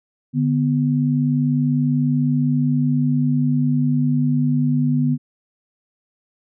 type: tone pair together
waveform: sine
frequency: 147.36 / 247.5 Hz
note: D3 / B3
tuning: +6 / +4 cents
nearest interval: major sixth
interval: 898 cents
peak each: -18 dBFS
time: 0.33-5.18 s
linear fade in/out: 50 ms
effects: none